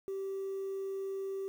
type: tone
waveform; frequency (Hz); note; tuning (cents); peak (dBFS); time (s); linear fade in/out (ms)
sine; 388.5; G4; -16; -33; 0.08-1.48; 0
effects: tanh soft clip ceiling -33 dBFS + 10-bit